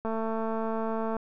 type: click train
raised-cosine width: 1 ms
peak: -19 dBFS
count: 250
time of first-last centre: 0.05-1.167 s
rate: 223 Hz
effects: none